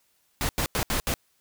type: noise bursts at uneven times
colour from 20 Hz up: pink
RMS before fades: -26 dBFS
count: 5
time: 0.41-0.49 / 0.58-0.66 / 0.75-0.83 / 0.9-1 / 1.07-1.14 s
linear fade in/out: 0 ms
effects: white hiss -68 dBFS RMS until 1.4 s